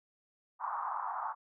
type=band-pass noise; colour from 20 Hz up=white; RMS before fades=-37 dBFS; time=0.59-1.35 s; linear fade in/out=50 ms; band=810 to 1200 Hz; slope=48 dB/octave; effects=none